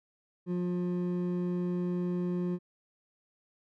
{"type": "tone pair together", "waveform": "triangle", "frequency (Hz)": [177.8, 355.6], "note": ["F3", "F4"], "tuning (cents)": [31, 31], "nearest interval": "octave", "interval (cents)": 1200, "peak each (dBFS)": [-28, -33], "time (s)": [0.46, 2.59], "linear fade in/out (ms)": 50, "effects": []}